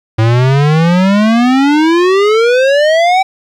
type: exponential sweep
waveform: square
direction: up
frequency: 108.9 to 775 Hz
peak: -7 dBFS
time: 0.18-3.23 s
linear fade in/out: 10 ms
effects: low-pass 4000 Hz 12 dB/octave + 8-bit